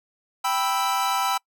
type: chord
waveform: 45% pulse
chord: E minor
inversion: first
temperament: equal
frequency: 784 / 987.8 / 1318.5 Hz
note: G5 / B5 / E6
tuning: 0 / 0 / 0 cents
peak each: -26 dBFS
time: 0.44-1.38 s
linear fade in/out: 10 ms
effects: noise-tail reverb RT60 0.1 s tail -26 dB re dry